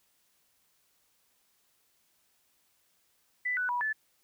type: tone with pitch steps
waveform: sine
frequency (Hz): 1989 / 1487 / 975 / 1741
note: B6 / F#6 / B5 / A6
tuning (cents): +12 / +8 / -23 / -19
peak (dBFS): -28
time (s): 3.45-3.93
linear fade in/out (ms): 10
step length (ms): 120
effects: white hiss -71 dBFS RMS until 4.23 s